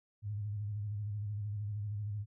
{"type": "tone with vibrato", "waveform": "sine", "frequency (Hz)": 103.83, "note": "G#2", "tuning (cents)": 0, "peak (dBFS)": -35, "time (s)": [0.22, 2.26], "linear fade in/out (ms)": 50, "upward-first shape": "square", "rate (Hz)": 13, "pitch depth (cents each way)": 48, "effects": []}